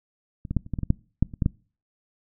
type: clicks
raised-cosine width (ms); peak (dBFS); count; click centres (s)
5; -23 / -15 / -9 / -28 / -15 / -17 / -15 / -6 / -6 / -25 / -10 / -8; 12; 0.452 / 0.51 / 0.567 / 0.664 / 0.737 / 0.788 / 0.833 / 0.904 / 1.226 / 1.338 / 1.422 / 1.461
effects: noise-tail reverb RT60 0.4 s tail -25 dB re dry